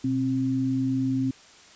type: tone pair together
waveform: sine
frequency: 123.95 / 264.4 Hz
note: B2 / C4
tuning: +7 / +18 cents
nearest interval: octave + minor second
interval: 1311 cents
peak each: -29 / -23 dBFS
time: 0.04-1.31 s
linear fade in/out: 5 ms
effects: white hiss -51 dBFS RMS until 1.75 s + resampled to 16000 Hz